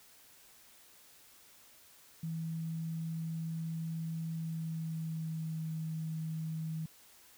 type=tone with pitch glide; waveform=sine; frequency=162.8 to 159.63 Hz; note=E3 to D#3; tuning=-21 to +45 cents; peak=-35 dBFS; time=2.23-6.86 s; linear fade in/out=5 ms; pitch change=-34 cents; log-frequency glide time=4.31-5.63 s; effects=white hiss -60 dBFS RMS until 7.37 s